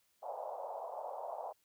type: band-pass noise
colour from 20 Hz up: pink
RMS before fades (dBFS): -43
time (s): 0.22-1.53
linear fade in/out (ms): 20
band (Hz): 550 to 930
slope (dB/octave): 48
effects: white hiss -75 dBFS RMS until 1.64 s